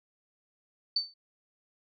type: tone with exponential decay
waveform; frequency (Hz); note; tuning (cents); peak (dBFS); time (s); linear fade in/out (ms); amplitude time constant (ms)
sine; 4541; C#8; +41; -22; 0.96-1.14; 5; 39
effects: none